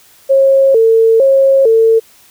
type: tone with vibrato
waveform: sine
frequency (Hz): 493.6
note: B4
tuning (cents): -1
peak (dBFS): -5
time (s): 0.29-2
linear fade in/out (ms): 20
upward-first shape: square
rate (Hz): 1.1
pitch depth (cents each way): 160
effects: white hiss -45 dBFS RMS until 2.3 s